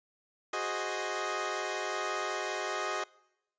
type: chord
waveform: 15% pulse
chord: Ab dominant seventh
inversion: third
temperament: equal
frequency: 370 / 415.3 / 523.3 / 622.3 Hz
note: Gb4 / Ab4 / C5 / Eb5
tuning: 0 / 0 / 0 / 0 cents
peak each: -31 / -32 / -35 / -30 dBFS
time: 0.53-3.04 s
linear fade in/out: 5 ms
effects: noise-tail reverb RT60 0.9 s tail -24 dB re dry + resampled to 16000 Hz